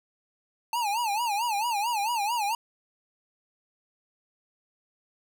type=tone with vibrato; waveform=square; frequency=881 Hz; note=A5; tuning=2 cents sharp; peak=-26 dBFS; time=0.73-2.55 s; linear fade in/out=2 ms; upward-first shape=sine; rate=4.5 Hz; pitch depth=170 cents each way; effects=none